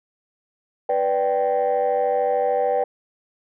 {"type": "chord", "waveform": "sine", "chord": "G major", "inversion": "first", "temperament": "equal with one note detuned", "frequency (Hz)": [493.9, 587.3, 779.5], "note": ["B4", "D5", "G5"], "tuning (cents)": [0, 0, -10], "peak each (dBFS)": [-20, -22, -21], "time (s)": [0.89, 2.84], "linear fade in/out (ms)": 5, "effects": ["tanh soft clip ceiling -13 dBFS"]}